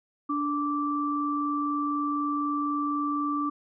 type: tone pair together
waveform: sine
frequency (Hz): 292 / 1168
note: D4 / D6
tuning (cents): -10 / -10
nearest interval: 2 octaves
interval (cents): 2400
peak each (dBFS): -28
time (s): 0.29-3.5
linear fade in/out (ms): 10
effects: none